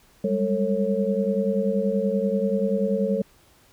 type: tone cluster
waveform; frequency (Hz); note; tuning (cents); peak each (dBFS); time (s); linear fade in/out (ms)
sine; 194.1 / 204.5 / 449 / 548; G3 / G#3 / A4 / C#5; -17 / -26 / +35 / -20; -26; 0.24-3.22; 5
effects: pink hiss -57 dBFS RMS until 3.72 s